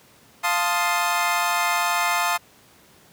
25% pulse chord, F dominant seventh, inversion none, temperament equal, 698.5 / 880 / 1046.5 / 1244.5 Hz, F5 / A5 / C6 / Eb6, 0 / 0 / 0 / 0 cents, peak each -22 dBFS, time 0.43-2.38 s, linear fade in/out 20 ms, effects pink hiss -53 dBFS RMS until 3.12 s + high-pass 100 Hz 12 dB/octave

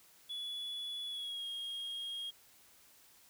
sine tone with pitch glide, 3413 to 3259 Hz, G#7 to G#7, +47 to -33 cents, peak -36 dBFS, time 0.29-2.31 s, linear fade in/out 20 ms, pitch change -80 cents, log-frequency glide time 1.06-1.46 s, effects tanh soft clip ceiling -38 dBFS + white hiss -63 dBFS RMS until 3.29 s

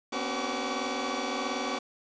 15% pulse tone cluster, 242.2 / 260.8 / 282.3 / 377.4 / 1147 Hz, B3 / C4 / C#4 / F#4 / D6, -34 / -5 / +32 / +34 / -41 cents, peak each -30 dBFS, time 0.12-1.79 s, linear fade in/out 10 ms, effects resampled to 16000 Hz + 8-bit

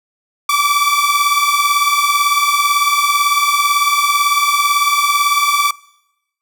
sawtooth beating tone pair, 1148 / 1166 Hz, D6 / D6, -40 / -13 cents, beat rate 18 Hz, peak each -11 dBFS, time 0.49-5.71 s, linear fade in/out 5 ms, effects noise-tail reverb RT60 0.9 s tail -23 dB re dry

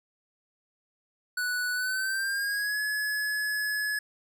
square tone with pitch glide, 1480 to 1700.1 Hz, F#6 to G#6, 0 to +40 cents, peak -28 dBFS, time 1.37-3.99 s, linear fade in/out 5 ms, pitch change +240 cents, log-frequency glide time 1.73-2.8 s, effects none

